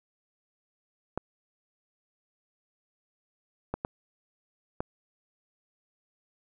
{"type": "clicks", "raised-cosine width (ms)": 1, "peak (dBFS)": -16, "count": 4, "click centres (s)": [1.176, 3.74, 3.849, 4.805], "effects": []}